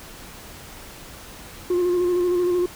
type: tone with vibrato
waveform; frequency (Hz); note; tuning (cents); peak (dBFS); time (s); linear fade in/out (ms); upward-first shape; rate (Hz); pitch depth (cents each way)
sine; 355.7; F4; +32; -15; 1.7-2.66; 5; square; 13; 24
effects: tanh soft clip ceiling -17 dBFS + pink hiss -41 dBFS RMS until 2.75 s